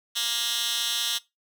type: tone with high-pass filter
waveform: 10% pulse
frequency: 234.7 Hz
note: A#3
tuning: 12 cents sharp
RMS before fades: -27 dBFS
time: 0.15-1.19 s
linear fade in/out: 20 ms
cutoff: 3400 Hz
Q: 1.9
effects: noise-tail reverb RT60 0.2 s tail -20 dB re dry